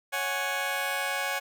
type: chord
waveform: 15% pulse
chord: C# suspended fourth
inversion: none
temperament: just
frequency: 554.4 / 739.2 / 831.5 Hz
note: C#5 / F#5 / G#5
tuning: 0 / -2 / +2 cents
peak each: -27 dBFS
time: 0.12-1.4 s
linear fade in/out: 20 ms
effects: none